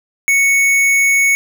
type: tone with tanh clipping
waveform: sine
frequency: 2217 Hz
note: C#7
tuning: in tune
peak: -11 dBFS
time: 0.28-1.35 s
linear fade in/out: 0 ms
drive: 18 dB
effects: none